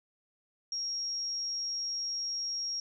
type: tone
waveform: sine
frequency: 5590 Hz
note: F8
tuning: 1 cent sharp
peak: -32 dBFS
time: 0.72-2.8 s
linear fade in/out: 2 ms
effects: none